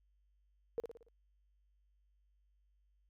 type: tone with echo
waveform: sine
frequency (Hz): 466.2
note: A#4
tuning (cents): 0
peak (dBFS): -33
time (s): 0.78-0.8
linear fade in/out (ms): 0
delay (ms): 57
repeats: 5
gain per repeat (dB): -6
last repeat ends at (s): 1.085
effects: added 50 Hz sine -70 dBFS peak until 3.09 s